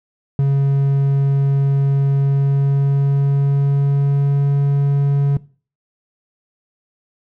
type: tone with pitch glide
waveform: triangle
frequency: 138.59 to 140.85 Hz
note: C#3 to C#3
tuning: 0 to +28 cents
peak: -10 dBFS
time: 0.39-5.37 s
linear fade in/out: 2 ms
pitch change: +28 cents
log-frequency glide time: 2.2-4.49 s
effects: noise-tail reverb RT60 0.4 s tail -20 dB re dry